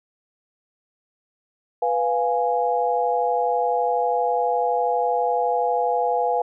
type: chord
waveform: sine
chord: F diminished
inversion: second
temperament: equal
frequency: 493.9 / 698.5 / 830.6 Hz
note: Cb5 / F5 / Ab5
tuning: 0 / 0 / 0 cents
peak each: -23 dBFS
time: 1.82-6.42 s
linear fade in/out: 5 ms
effects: none